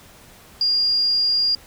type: tone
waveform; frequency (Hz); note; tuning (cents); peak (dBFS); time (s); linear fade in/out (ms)
sine; 4821; D8; +45; -16; 0.61-1.55; 2
effects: pink hiss -47 dBFS RMS until 1.66 s